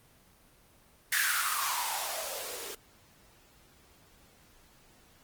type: noise with band-pass filter sweep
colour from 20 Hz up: violet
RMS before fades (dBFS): -32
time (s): 1.12-2.75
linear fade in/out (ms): 5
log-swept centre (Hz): 1800 to 380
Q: 5.2
effects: pink hiss -61 dBFS RMS until 5.23 s + Opus 24 kbps